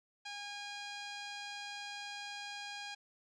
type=tone with low-pass filter; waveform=15% pulse; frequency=816 Hz; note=G#5; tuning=31 cents flat; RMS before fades=-45 dBFS; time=0.25-2.95 s; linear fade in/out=10 ms; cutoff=5300 Hz; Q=8.1; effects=none